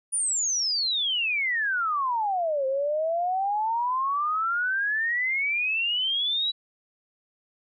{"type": "exponential two-way sweep", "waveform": "sine", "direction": "down then up", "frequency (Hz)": [9750, 523.3, 3947], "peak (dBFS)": -23, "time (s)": [0.12, 6.52], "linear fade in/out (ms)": 20, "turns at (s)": 2.66, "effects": []}